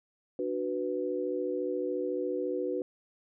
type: chord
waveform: sine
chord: B minor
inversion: first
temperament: just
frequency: 296.3 / 370.4 / 493.9 Hz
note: D4 / F#4 / B4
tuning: +15 / +2 / 0 cents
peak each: -36 / -33 / -33 dBFS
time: 0.39-2.82 s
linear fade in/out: 2 ms
effects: none